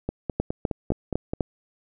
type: two click trains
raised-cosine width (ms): 2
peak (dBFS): -13 / -9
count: 7 / 5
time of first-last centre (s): 0.09-1.335 / 0.4-1.408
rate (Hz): 4.82 / 3.97
effects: none